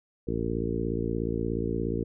harmonic tone with a mistuned harmonic, 56.9 Hz, A#1, 41 cents flat, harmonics 1 / 2 / 3 / 4 / 5 / 6 / 7 / 8, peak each -35 / -35 / -35 / -35 / -35 / -35 / -35 / -35 dBFS, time 0.27-2.04 s, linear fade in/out 10 ms, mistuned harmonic 1, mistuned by +30 cents, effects none

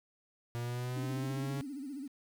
45% pulse linear sweep, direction up, 118.3 to 139.2 Hz, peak -35 dBFS, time 0.55-1.61 s, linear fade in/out 0 ms
sine tone with vibrato, 276.6 Hz, C#4, 4 cents flat, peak -39 dBFS, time 0.96-2.08 s, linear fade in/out 10 ms, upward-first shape sine, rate 15 Hz, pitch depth 130 cents each way
effects 10-bit

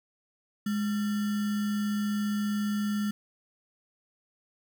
sine tone with sample-and-hold, 207.7 Hz, G#3, in tune, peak -26 dBFS, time 0.66-3.11 s, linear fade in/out 5 ms, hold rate 1575 Hz, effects none

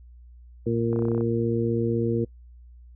harmonic tone, 116 Hz, A#2, 8 cents flat, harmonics 1 / 2 / 3 / 4, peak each -27 / -27 / -27 / -27 dBFS, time 0.66-2.25 s, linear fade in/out 10 ms
clicks, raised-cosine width 1 ms, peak -23 dBFS, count 10, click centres 0.93 / 0.961 / 0.991 / 1.023 / 1.053 / 1.084 / 1.117 / 1.148 / 1.179 / 1.209 s
effects noise-tail reverb RT60 0.1 s tail -24 dB re dry + added 60 Hz sine -45 dBFS peak until 2.95 s

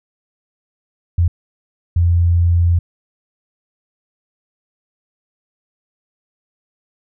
sine tone bursts at uneven times, 86 Hz, F2, 26 cents flat, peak -10 dBFS, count 2, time 1.18-1.28 / 1.96-2.79 s, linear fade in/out 5 ms, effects none

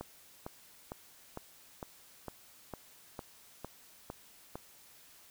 click train, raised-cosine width 1 ms, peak -26 dBFS, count 11, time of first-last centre 0.01-4.555 s, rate 2.2 Hz, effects white hiss -59 dBFS RMS until 5.3 s

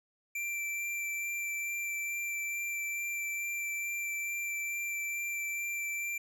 square tone with vibrato, 2349 Hz, D7, in tune, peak -34 dBFS, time 0.35-6.18 s, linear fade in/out 5 ms, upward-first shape sine, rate 2.3 Hz, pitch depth 9 cents each way, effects none

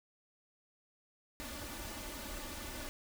pink noise with comb filter, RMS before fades -44 dBFS, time 1.4-2.89 s, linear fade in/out 0 ms, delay 3.4 ms, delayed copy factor +0.7, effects none

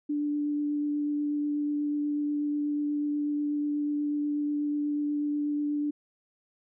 sine tone with vibrato, 293.7 Hz, D4, in tune, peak -26 dBFS, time 0.09-5.91 s, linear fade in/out 10 ms, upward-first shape triangle, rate 8.2 Hz, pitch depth 10 cents each way, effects none

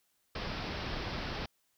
pink low-pass noise, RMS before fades -38 dBFS, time 0.35-1.46 s, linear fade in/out 5 ms, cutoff 5400 Hz, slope 96 dB/octave, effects white hiss -75 dBFS RMS until 1.77 s

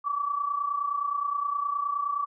sine tone pair together, 1125.4 / 1155 Hz, C#6 / D6, +26 / -29 cents, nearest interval unison, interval 45 cents, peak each -32 / -27 dBFS, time 0.04-2.26 s, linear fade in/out 20 ms, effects none

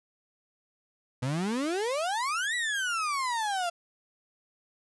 35% pulse exponential two-way sweep, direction up then down, 121.3 to 1975.5 to 675 Hz, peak -26 dBFS, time 1.22-3.7 s, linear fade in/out 10 ms, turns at 2.55 s, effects resampled to 24000 Hz

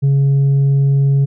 triangle tone with tanh clipping, 138.59 Hz, C#3, in tune, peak -10 dBFS, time 0.02-1.26 s, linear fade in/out 20 ms, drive 7 dB, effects none

